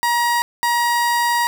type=tone pair in turn; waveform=30% pulse; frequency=951 / 951 Hz; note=A#5 / A#5; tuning=+34 / +34 cents; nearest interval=unison; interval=0 cents; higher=neither; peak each=-13 / -13 dBFS; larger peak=neither; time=0.03-0.42 / 0.63-1.47 s; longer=second; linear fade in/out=0 ms; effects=none